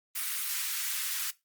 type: high-pass noise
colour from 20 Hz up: white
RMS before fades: -33 dBFS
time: 0.15-1.31 s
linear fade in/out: 10 ms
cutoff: 1300 Hz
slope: 24 dB/octave
effects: noise-tail reverb RT60 0.2 s tail -18 dB re dry + Opus 32 kbps